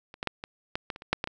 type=clicks; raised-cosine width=0.3 ms; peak=-28 / -16 / -11 / -20 / -13 / -16 / -26 / -27 / -7 / -13 / -18 dBFS; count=11; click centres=0.141 / 0.229 / 0.273 / 0.439 / 0.755 / 0.902 / 0.961 / 1.021 / 1.13 / 1.241 / 1.274 s; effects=none